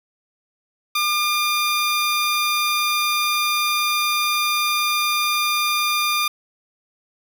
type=tone; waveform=15% pulse; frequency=1203 Hz; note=D6; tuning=41 cents sharp; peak=-12 dBFS; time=0.95-6.28 s; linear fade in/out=5 ms; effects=none